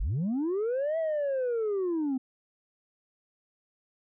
sine linear two-way sweep, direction up then down, 31.66 to 659.3 to 252.2 Hz, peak -24 dBFS, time 0-2.18 s, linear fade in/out 10 ms, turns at 0.98 s, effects tanh soft clip ceiling -25 dBFS

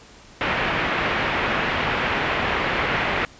white low-pass noise, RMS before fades -23 dBFS, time 0.41-3.25 s, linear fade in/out 0 ms, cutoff 2500 Hz, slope 24 dB/octave, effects pink hiss -47 dBFS RMS until 3.39 s + resampled to 16000 Hz

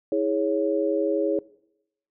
sine chord, C# minor, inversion first, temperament equal with one note detuned, 323.8 / 415.3 / 554.4 Hz, E4 / G#4 / C#5, -31 / 0 / 0 cents, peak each -25 dBFS, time 0.12-1.39 s, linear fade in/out 2 ms, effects noise-tail reverb RT60 0.8 s tail -21 dB re dry

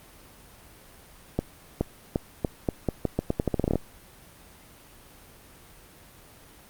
accelerating click train, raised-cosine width 2 ms, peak -10 dBFS, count 18, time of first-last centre 1.39-3.757 s, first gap 420 ms, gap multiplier 0.83, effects pink hiss -51 dBFS RMS until 6.69 s + Opus 32 kbps

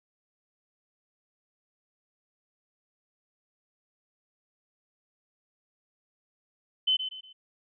sine tone with echo, 3046 Hz, F#7, 50 cents sharp, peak -21 dBFS, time 6.87-6.97 s, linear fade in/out 10 ms, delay 120 ms, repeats 3, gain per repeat -9 dB, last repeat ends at 7.33 s, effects none

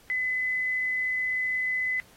sine tone, 2016 Hz, B6, 35 cents sharp, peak -25 dBFS, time 0.1-2 s, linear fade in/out 0 ms, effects pink hiss -57 dBFS RMS until 2.16 s + AAC 48 kbps

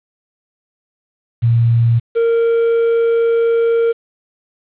sine / triangle tone pair in turn, 116.7 / 462 Hz, A#2 / A#4, +2 / -16 cents, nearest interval 2 octaves, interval 2382 cents, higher second, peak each -9 dBFS, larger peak neither, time 1.42-2 / 2.15-3.93 s, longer second, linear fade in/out 20 ms, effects resampled to 8000 Hz + 7-bit

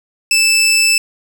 20% pulse tone, 2637 Hz, E7, in tune, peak -5 dBFS, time 0.31-0.98 s, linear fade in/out 2 ms, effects 7-bit

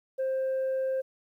sine tone, 527 Hz, C5, 12 cents sharp, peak -24 dBFS, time 0.18-1.02 s, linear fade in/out 20 ms, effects tanh soft clip ceiling -25 dBFS + 11-bit

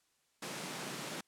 pink high-pass noise, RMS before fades -42 dBFS, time 0.42-1.21 s, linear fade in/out 5 ms, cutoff 140 Hz, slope 48 dB/octave, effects white hiss -75 dBFS RMS until 1.27 s + low-pass 10000 Hz 12 dB/octave

